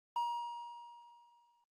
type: tone with exponential decay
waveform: triangle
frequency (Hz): 949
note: A#5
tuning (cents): +31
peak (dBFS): -29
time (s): 0.16-1.64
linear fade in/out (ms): 2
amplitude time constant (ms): 320
effects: Opus 24 kbps